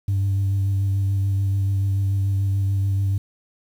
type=tone with vibrato; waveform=sine; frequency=98 Hz; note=G2; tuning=in tune; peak=-16 dBFS; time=0.08-3.18 s; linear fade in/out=5 ms; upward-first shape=sine; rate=6.9 Hz; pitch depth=17 cents each way; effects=tanh soft clip ceiling -16 dBFS + 8-bit